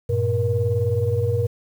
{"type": "tone cluster", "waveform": "sine", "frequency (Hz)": [97.1, 116.2, 474.6], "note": ["G2", "A#2", "A#4"], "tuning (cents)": [-16, -5, 31], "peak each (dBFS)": -22, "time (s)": [0.09, 1.47], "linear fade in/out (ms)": 10, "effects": ["tanh soft clip ceiling -9 dBFS", "8-bit"]}